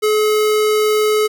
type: tone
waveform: square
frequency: 426.9 Hz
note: G#4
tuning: 48 cents sharp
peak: -13 dBFS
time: 0.02-1.28 s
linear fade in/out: 20 ms
effects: none